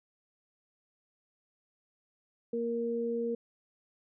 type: tone pair together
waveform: sine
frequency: 233.7 / 467.4 Hz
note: A#3 / A#4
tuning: +5 / +5 cents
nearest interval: octave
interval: 1200 cents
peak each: -35 / -31 dBFS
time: 2.53-3.35 s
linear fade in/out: 5 ms
effects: none